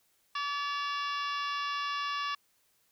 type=harmonic tone with a mistuned harmonic; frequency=574 Hz; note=D5; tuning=40 cents flat; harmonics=2 / 3 / 4 / 5 / 6 / 7 / 8 / 9 / 10; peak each=-33 / -40 / -47 / -40 / -43 / -48 / -50 / -46 / -56 dBFS; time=0.35-2.35 s; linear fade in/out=5 ms; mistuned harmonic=5; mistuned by=-57 cents; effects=white hiss -71 dBFS RMS until 2.91 s